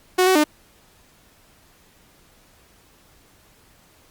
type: tone with pitch steps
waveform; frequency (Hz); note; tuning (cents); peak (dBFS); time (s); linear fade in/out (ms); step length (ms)
sawtooth; 367.6 / 375.6 / 301.8; F#4 / F#4 / D4; -11 / +26 / +47; -10; 0.18-0.441; 10; 87
effects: pink hiss -55 dBFS RMS until 4.1 s + Opus 48 kbps